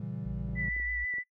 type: chord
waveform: triangle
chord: A# diminished seventh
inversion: none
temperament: equal with one note detuned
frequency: 116.54 / 138.59 / 164.81 / 193.97 Hz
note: A#2 / C#3 / E3 / G3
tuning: 0 / 0 / 0 / -18 cents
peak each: -38 dBFS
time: 0-0.69 s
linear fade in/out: 5 ms
type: tone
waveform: sine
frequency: 57 Hz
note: A#1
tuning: 38 cents flat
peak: -37 dBFS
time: 0.25-1.05 s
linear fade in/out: 10 ms
type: clicks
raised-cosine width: 2 ms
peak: -39 dBFS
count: 6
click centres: 0.488 / 0.534 / 0.765 / 0.799 / 1.139 / 1.184 s
type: tone with vibrato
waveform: sine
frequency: 1975.5 Hz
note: B6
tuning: in tune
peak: -31 dBFS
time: 0.55-1.24 s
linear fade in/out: 50 ms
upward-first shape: sine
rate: 6.2 Hz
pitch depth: 19 cents each way
effects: noise-tail reverb RT60 0.1 s tail -21 dB re dry